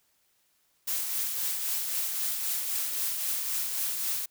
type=noise with tremolo; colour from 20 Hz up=blue; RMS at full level=-29 dBFS; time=0.87-4.26 s; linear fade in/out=10 ms; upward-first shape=triangle; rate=3.8 Hz; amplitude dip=40%; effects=white hiss -70 dBFS RMS until 4.3 s